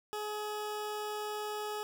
20% pulse tone, 422 Hz, G#4, 28 cents sharp, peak -31 dBFS, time 0.13-1.83 s, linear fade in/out 0 ms, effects none

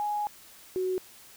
sine tone pair in turn, 833 / 371.1 Hz, G#5 / F#4, +5 / +5 cents, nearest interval octave + major second, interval 1400 cents, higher first, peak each -27 / -26 dBFS, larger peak second, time 0-0.27 / 0.76-0.98 s, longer first, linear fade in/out 0 ms, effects white hiss -52 dBFS RMS until 1.36 s

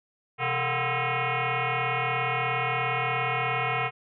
sine tone with frequency modulation, 714 Hz, F5, 38 cents sharp, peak -24 dBFS, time 0.38-3.91 s, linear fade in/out 50 ms, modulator 293 Hz, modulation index 6.6, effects none

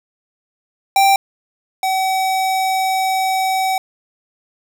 square tone pair in turn, 784 / 759.9 Hz, G5 / F#5, 0 / +46 cents, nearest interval minor second, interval 54 cents, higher first, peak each -10 / -16 dBFS, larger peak first, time 0.96-1.16 / 1.83-3.78 s, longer second, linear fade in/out 2 ms, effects none

